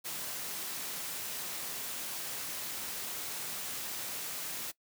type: noise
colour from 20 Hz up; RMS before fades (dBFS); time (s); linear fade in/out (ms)
white; -39; 0.04-4.72; 20
effects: noise-tail reverb RT60 0.1 s tail -21 dB re dry + high-pass 100 Hz 12 dB/octave